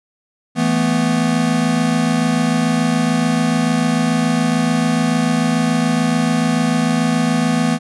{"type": "chord", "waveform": "square", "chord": "E suspended fourth", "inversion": "none", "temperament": "equal", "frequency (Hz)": [164.81, 220, 246.9], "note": ["E3", "A3", "B3"], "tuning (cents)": [0, 0, 0], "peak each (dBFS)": [-20, -20, -18], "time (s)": [0.55, 7.79], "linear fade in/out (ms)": 50, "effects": ["resampled to 24000 Hz"]}